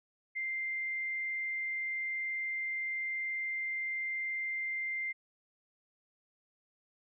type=tone; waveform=sine; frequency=2093 Hz; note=C7; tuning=in tune; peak=-33 dBFS; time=0.35-5.13 s; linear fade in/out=20 ms; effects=none